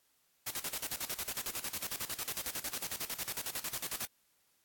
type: noise with tremolo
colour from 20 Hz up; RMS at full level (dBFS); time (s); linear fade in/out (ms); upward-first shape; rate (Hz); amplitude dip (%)
white; -37; 0.46-4.06; 10; square; 11; 80
effects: white hiss -73 dBFS RMS until 4.64 s + AAC 64 kbps